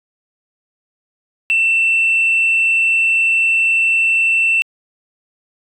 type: tone with frequency modulation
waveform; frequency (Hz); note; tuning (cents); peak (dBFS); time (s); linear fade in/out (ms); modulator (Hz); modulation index
sine; 2682; E7; +29; -10; 1.5-4.62; 0; 95.9; 0.2
effects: tanh soft clip ceiling -8 dBFS